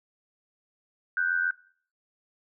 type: tone pair together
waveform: sine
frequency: 1468.7 / 1556 Hz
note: F#6 / G6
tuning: -13 / -13 cents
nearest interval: minor second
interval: 100 cents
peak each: -26 / -27 dBFS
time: 1.17-1.51 s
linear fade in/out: 2 ms
effects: noise-tail reverb RT60 0.5 s tail -20 dB re dry